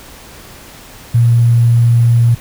sine tone with sample-and-hold, 117.8 Hz, A#2, 19 cents sharp, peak -6 dBFS, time 1.14-2.35 s, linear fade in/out 10 ms, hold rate 11025 Hz, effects pink hiss -36 dBFS RMS until 2.4 s

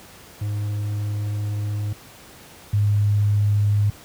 triangle / sine tone pair in turn, 103.83 / 103.23 Hz, G#2 / G#2, 0 / -10 cents, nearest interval unison, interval 10 cents, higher first, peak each -20 / -15 dBFS, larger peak second, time 0.41-1.93 / 2.73-3.9 s, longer first, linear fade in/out 5 ms, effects pink hiss -45 dBFS RMS until 4.04 s + high-pass 60 Hz 12 dB/octave

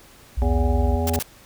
sine tone with vibrato, 60.9 Hz, B1, 24 cents flat, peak -19 dBFS, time 0.37-0.97 s, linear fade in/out 10 ms, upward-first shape triangle, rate 17 Hz, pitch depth 43 cents each way
harmonic tone, 82.1 Hz, E2, 6 cents flat, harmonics 1 / 3 / 5 / 7 / 9 / 10, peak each -22 / -27 / -29 / -30 / -32 / -32 dBFS, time 0.42-1.19 s, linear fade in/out 0 ms
white noise bursts, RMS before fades -27 dBFS, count 3, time 1.07-1.226 s, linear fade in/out 2 ms, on 28 ms, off 36 ms
effects pink hiss -49 dBFS RMS until 1.45 s

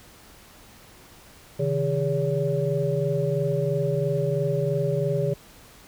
sine tone cluster, 134.6 / 157.6 / 408.2 / 568 Hz, C3 / D#3 / G#4 / C#5, +49 / +23 / -30 / +42 cents, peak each -27 dBFS, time 1.59-5.34 s, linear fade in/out 10 ms, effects pink hiss -50 dBFS RMS until 5.87 s

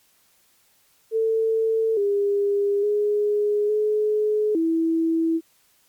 sine tone with pitch steps, 446.3 / 403.9 / 415.9 / 424.9 / 327.1 Hz, A4 / G#4 / G#4 / G#4 / E4, +25 / -48 / +2 / +40 / -13 cents, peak -18 dBFS, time 1.11-5.41 s, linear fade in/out 50 ms, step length 860 ms, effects white hiss -61 dBFS RMS until 5.88 s + MP3 96 kbps

